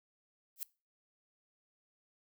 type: noise with exponential growth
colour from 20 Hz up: violet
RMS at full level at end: -34 dBFS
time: 0.56-0.63 s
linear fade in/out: 0 ms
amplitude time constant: 15 ms
effects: noise-tail reverb RT60 0.3 s tail -22 dB re dry